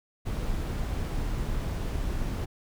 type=noise; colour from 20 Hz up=brown; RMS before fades=-30 dBFS; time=0.25-2.46 s; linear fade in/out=20 ms; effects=none